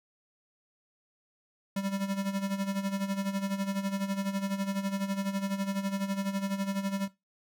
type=tone with tremolo; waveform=square; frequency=196 Hz; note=G3; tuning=in tune; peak=-28 dBFS; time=1.76-7.08 s; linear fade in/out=5 ms; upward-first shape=sine; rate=12 Hz; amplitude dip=75%; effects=noise-tail reverb RT60 0.2 s tail -17 dB re dry